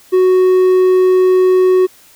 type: tone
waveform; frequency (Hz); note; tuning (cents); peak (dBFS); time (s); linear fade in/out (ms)
triangle; 370; F#4; 0; -5; 0.12-1.87; 20
effects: white hiss -45 dBFS RMS until 2.15 s